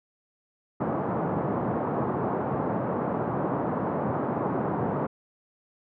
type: band-pass noise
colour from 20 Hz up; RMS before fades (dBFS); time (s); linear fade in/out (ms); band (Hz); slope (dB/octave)
pink; -28; 0.8-5.07; 10; 130 to 1100; 24
effects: none